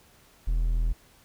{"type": "tone", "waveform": "triangle", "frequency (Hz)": 40.95, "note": "E1", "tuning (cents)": -11, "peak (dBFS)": -20, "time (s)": [0.47, 0.93], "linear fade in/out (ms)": 10, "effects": ["pink hiss -58 dBFS RMS until 1.24 s"]}